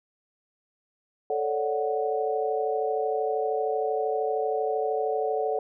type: chord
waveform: sine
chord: D major seventh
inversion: second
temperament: equal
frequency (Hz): 440 / 554.4 / 587.3 / 740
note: A4 / C#5 / D5 / F#5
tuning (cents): 0 / 0 / 0 / 0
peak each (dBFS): -27 / -33 / -33 / -29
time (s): 1.3-5.59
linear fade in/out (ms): 2
effects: none